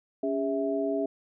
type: tone cluster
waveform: sine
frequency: 280.2 / 406.3 / 655 Hz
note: C#4 / G#4 / E5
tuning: +19 / -38 / -11 cents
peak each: -30 dBFS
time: 0.23-1.06 s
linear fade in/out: 5 ms
effects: none